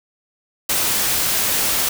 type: noise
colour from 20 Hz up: white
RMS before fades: -19 dBFS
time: 0.69-1.89 s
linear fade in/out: 5 ms
effects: none